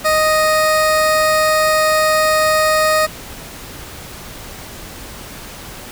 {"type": "tone", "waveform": "20% pulse", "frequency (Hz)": 622.3, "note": "D#5", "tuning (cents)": 0, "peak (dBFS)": -7, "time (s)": [0.04, 3.07], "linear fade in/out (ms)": 20, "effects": ["pink hiss -33 dBFS RMS until 5.91 s"]}